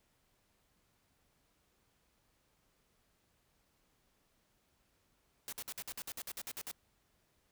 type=noise bursts; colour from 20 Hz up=white; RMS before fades=-43 dBFS; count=13; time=5.48-6.713 s; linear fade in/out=0 ms; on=45 ms; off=54 ms; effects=pink hiss -75 dBFS RMS until 7.51 s